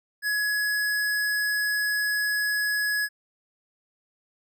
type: tone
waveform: square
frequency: 1684 Hz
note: G#6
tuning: 24 cents sharp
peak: -24 dBFS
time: 0.22-3.09 s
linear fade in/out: 50 ms
effects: none